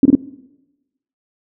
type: tone bursts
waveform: sine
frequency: 273.2 Hz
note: C#4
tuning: 25 cents flat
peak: -4 dBFS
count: 3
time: 0.03-0.152 s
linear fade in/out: 2 ms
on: 24 ms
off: 25 ms
effects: noise-tail reverb RT60 1.0 s tail -20 dB re dry